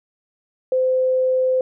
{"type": "tone", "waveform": "sine", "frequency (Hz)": 515, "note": "C5", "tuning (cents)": -28, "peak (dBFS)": -15, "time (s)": [0.72, 1.61], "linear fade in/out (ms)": 2, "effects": []}